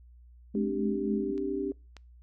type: tone with tremolo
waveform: sine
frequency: 212.1 Hz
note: G#3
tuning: 37 cents sharp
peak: -26 dBFS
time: 0.54-1.32 s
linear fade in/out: 10 ms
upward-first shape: triangle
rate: 3.8 Hz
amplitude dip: 85%
type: chord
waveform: sine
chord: C suspended second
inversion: none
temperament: equal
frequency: 261.6 / 293.7 / 392 Hz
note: C4 / D4 / G4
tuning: 0 / 0 / 0 cents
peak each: -36 / -33 / -32 dBFS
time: 0.55-1.72 s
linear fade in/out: 2 ms
type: clicks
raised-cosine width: 0.2 ms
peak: -35 / -29 dBFS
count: 2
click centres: 1.379 / 1.967 s
effects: noise-tail reverb RT60 0.3 s tail -26 dB re dry + added 60 Hz sine -51 dBFS peak until 2.22 s